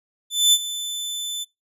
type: tone with ADSR envelope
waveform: sawtooth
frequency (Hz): 3520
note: A7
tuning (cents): 0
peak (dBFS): -8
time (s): 0.3-1.45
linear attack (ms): 230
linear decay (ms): 48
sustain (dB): -15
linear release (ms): 24
effects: noise-tail reverb RT60 0.2 s tail -24 dB re dry + resampled to 32000 Hz